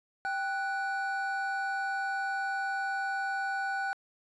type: tone pair together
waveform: triangle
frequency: 784 / 1480 Hz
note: G5 / F#6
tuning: 0 / 0 cents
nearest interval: major seventh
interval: 1100 cents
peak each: -31 / -31 dBFS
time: 0.25-3.93 s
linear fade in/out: 0 ms
effects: resampled to 22050 Hz